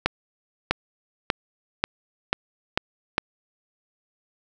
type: accelerating click train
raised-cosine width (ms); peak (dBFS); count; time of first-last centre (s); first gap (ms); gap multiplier
0.3; -3; 7; 0.06-3.181; 650; 0.91
effects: none